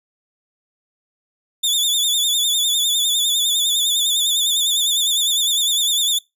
sawtooth tone with vibrato, 3531 Hz, A7, 5 cents sharp, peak -13 dBFS, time 1.63-6.19 s, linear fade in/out 10 ms, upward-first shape sine, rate 9.9 Hz, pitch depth 75 cents each way, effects noise-tail reverb RT60 0.2 s tail -23 dB re dry

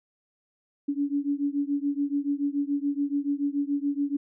sine beating tone pair, 281.8 / 288.8 Hz, C#4 / D4, +29 / -29 cents, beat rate 7 Hz, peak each -27 / -28 dBFS, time 0.88-4.17 s, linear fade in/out 10 ms, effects none

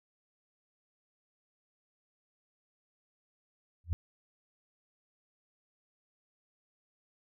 sine tone with exponential growth, 84.3 Hz, E2, 39 cents sharp, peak -24 dBFS, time 3.84-3.93 s, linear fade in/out 0 ms, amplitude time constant 18 ms, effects none

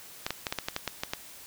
clicks, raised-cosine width 0.2 ms, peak -12 dBFS, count 10, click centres 0.265 / 0.306 / 0.468 / 0.525 / 0.587 / 0.685 / 0.764 / 0.877 / 1.035 / 1.135 s, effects white hiss -48 dBFS RMS until 1.46 s

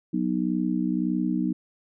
sine chord, B major, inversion second, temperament just, 185.21 / 246.9 / 308.7 Hz, F#3 / B3 / D#4, +2 / 0 / -14 cents, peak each -27 dBFS, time 0.13-1.53 s, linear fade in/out 10 ms, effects none

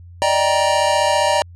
square chord, Eb major seventh, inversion third, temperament equal with one note detuned, 587.3 / 622.3 / 784 / 942.1 Hz, D5 / Eb5 / G5 / Bb5, 0 / 0 / 0 / +18 cents, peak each -20 / -22 / -22 / -19 dBFS, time 0.22-1.42 s, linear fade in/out 0 ms, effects added 87 Hz sine -37 dBFS peak until 1.55 s + resampled to 22050 Hz

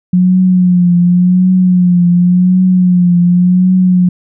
sine tone with vibrato, 179.9 Hz, F#3, 48 cents flat, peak -5 dBFS, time 0.13-4.09 s, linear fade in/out 5 ms, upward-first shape triangle, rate 0.9 Hz, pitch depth 56 cents each way, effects none

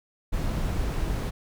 brown noise, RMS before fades -27 dBFS, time 0.32-1.31 s, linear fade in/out 20 ms, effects none

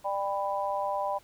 harmonic tone, 198.2 Hz, G3, 19 cents sharp, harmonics 3 / 4 / 5, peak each -32 / -32 / -32 dBFS, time 0.04-1.19 s, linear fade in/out 20 ms, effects pink hiss -59 dBFS RMS until 1.23 s

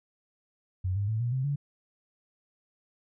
sine tone with pitch steps, 92.5 / 100.87 / 110 / 119.96 / 130.81 / 142.65 Hz, F#2 / G2 / A2 / B2 / C3 / C#3, 0 / +50 / 0 / -50 / 0 / +50 cents, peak -26 dBFS, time 0.84-1.56 s, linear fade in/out 10 ms, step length 120 ms, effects none

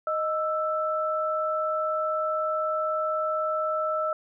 sine tone pair together, 622.4 / 1322 Hz, D#5 / E6, 0 / +5 cents, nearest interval octave + minor second, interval 1305 cents, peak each -27 dBFS, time 0.07-4.13 s, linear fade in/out 2 ms, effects none

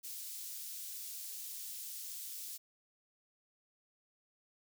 white high-pass noise, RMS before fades -45 dBFS, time 0.03-2.58 s, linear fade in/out 20 ms, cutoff 4600 Hz, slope 12 dB/octave, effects none

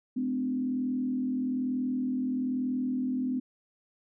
sine tone with frequency modulation, 254.3 Hz, C4, 49 cents flat, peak -27 dBFS, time 0.16-3.4 s, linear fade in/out 10 ms, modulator 41.1 Hz, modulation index 0.62, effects none

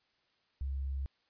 sine tone, 67.9 Hz, C#2, 35 cents flat, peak -33 dBFS, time 0.61-1.06 s, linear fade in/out 0 ms, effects white hiss -74 dBFS RMS until 1.29 s + resampled to 11025 Hz

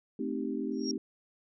sine chord, A half-diminished seventh, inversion none, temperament equal, 220 / 261.6 / 311.1 / 392 Hz, A3 / C4 / Eb4 / G4, 0 / 0 / 0 / 0 cents, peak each -37 / -35 / -37 / -38 dBFS, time 0.19-0.98 s, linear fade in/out 5 ms
sine tone with exponential growth, 5588 Hz, F8, in tune, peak -29 dBFS, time 0.72-0.91 s, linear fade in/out 1 ms, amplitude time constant 40 ms
effects none

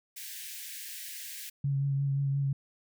white high-pass noise, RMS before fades -42 dBFS, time 0.16-1.5 s, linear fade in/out 10 ms, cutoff 1600 Hz, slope 96 dB/octave
sine tone with vibrato, 138.9 Hz, C#3, 4 cents sharp, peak -26 dBFS, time 1.64-2.53 s, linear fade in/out 5 ms, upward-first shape triangle, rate 5.7 Hz, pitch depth 25 cents each way
effects none

